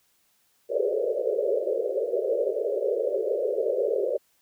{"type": "band-pass noise", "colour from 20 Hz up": "white", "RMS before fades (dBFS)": -26, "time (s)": [0.69, 4.18], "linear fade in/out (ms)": 20, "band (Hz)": [380, 590], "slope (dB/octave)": 96, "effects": ["white hiss -67 dBFS RMS until 4.41 s"]}